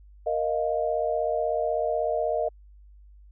sine chord, Bb suspended fourth, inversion none, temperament equal, 466.2 / 622.3 / 698.5 Hz, Bb4 / Eb5 / F5, 0 / 0 / 0 cents, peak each -29 / -26 / -29 dBFS, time 0.26-2.49 s, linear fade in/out 10 ms, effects added 50 Hz sine -48 dBFS peak until 3.31 s

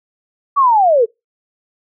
sine linear sweep, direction down, 1156 to 425.3 Hz, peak -8 dBFS, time 0.56-1.06 s, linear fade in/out 20 ms, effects noise-tail reverb RT60 0.2 s tail -25 dB re dry

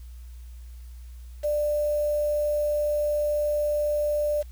sine tone with quantisation, 593 Hz, D5, 17 cents sharp, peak -22 dBFS, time 1.43-4.43 s, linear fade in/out 20 ms, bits 7, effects added 60 Hz sine -39 dBFS peak until 4.51 s + white hiss -60 dBFS RMS until 4.51 s

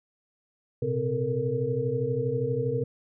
sine tone cluster, 119.3 / 131.7 / 258.8 / 436.6 / 469.1 Hz, A#2 / C3 / C4 / A4 / A#4, +41 / +12 / -19 / -13 / +11 cents, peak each -34 / -30 / -36 / -33 / -28 dBFS, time 0.82-2.84 s, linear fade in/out 5 ms, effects none

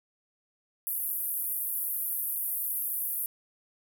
white band-pass noise, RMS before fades -32 dBFS, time 0.87-3.26 s, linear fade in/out 0 ms, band 11000 to 15000 Hz, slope 48 dB/octave, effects none

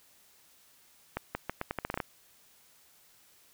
accelerating click train, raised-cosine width 0.5 ms, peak -17 dBFS, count 11, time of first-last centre 1.17-2.002 s, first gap 180 ms, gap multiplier 0.81, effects white hiss -62 dBFS RMS until 3.53 s

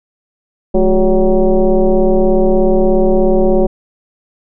sine tone with frequency modulation, 174.61 Hz, F3, in tune, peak -7 dBFS, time 0.74-3.67 s, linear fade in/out 10 ms, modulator 193 Hz, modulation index 2.2, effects none

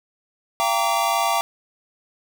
square tone cluster, 683 / 785 / 925 / 1152 Hz, F5 / G5 / A#5 / D6, -39 / +2 / -14 / -34 cents, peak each -25 dBFS, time 0.6-1.41 s, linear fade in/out 0 ms, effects none

